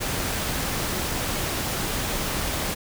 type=noise; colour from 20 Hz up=pink; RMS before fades=-27 dBFS; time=0-2.75 s; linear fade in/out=20 ms; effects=none